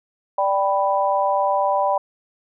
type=chord; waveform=sine; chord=G major; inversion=second; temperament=equal; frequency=587.3 / 784 / 987.8 Hz; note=D5 / G5 / B5; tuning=0 / 0 / 0 cents; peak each=-21 dBFS; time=0.38-1.98 s; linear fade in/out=5 ms; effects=none